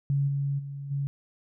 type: tone with level steps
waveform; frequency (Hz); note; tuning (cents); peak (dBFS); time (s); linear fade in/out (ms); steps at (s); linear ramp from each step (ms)
sine; 140.1; C#3; +19; -22 / -25 / -34 / -26; 0.1-1.07; 0; 0.27 / 0.58 / 0.9; 20
effects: none